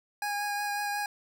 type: tone with vibrato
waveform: 25% pulse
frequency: 821 Hz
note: G#5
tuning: 20 cents flat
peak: -26 dBFS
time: 0.22-1.06 s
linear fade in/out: 2 ms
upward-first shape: triangle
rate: 5.5 Hz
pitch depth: 15 cents each way
effects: none